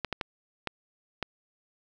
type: clicks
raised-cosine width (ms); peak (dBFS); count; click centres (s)
0.3; -14; 5; 0.047 / 0.127 / 0.212 / 0.673 / 1.227
effects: none